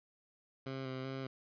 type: tone with vibrato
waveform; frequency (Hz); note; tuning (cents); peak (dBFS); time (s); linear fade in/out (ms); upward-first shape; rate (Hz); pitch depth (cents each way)
15% pulse; 132.1; C3; +17; -33; 0.66-1.27; 5; square; 2.6; 20
effects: resampled to 11025 Hz + 12-bit